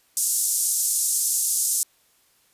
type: band-pass noise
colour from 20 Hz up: white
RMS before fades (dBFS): -23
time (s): 0.17-1.83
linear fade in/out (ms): 0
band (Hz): 6500 to 11000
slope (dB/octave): 24
effects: white hiss -62 dBFS RMS until 2.53 s + resampled to 32000 Hz